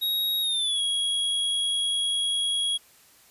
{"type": "tone with pitch glide", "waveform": "square", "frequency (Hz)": [3786, 3315], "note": ["A#7", "G#7"], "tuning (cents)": [26, -4], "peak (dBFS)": -24, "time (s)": [0.01, 2.78], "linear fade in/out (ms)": 20, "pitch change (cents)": -230, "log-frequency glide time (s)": [0.41, 0.81], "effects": ["white hiss -56 dBFS RMS until 3.3 s", "resampled to 32000 Hz"]}